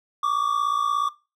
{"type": "tone pair together", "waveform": "triangle", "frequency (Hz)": [1133.1, 1190], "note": ["C#6", "D6"], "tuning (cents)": [38, 22], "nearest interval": "minor second", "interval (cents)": 84, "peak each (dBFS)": -21, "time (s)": [0.23, 1.09], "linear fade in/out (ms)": 5, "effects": ["noise-tail reverb RT60 0.3 s tail -21 dB re dry"]}